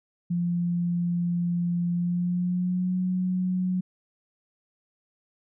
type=tone with pitch glide; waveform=sine; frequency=173.7 to 183.39 Hz; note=F3 to F#3; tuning=-9 to -15 cents; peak=-23 dBFS; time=0.3-3.81 s; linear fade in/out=10 ms; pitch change=+94 cents; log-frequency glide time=1.92-2.97 s; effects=none